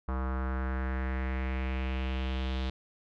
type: tone with low-pass filter sweep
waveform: square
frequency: 65 Hz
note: C2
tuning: 11 cents flat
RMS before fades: -32 dBFS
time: 0.08-2.7 s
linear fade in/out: 5 ms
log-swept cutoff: 1200 to 3700 Hz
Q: 3
effects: none